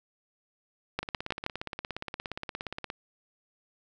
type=two click trains; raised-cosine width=0.3 ms; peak=-19 / -13 dBFS; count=33 / 4; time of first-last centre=1.03-2.901 / 0.99-1.464 s; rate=17.1 / 6.33 Hz; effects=none